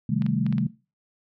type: chord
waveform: sine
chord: A half-diminished seventh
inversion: first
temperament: equal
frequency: 130.81 / 155.56 / 196 / 220 Hz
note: C3 / Eb3 / G3 / A3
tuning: 0 / 0 / 0 / 0 cents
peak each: -27 dBFS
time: 0.09-0.67 s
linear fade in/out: 5 ms
type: clicks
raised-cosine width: 0.3 ms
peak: -24 dBFS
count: 5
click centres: 0.221 / 0.264 / 0.465 / 0.526 / 0.582 s
effects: noise-tail reverb RT60 0.3 s tail -19 dB re dry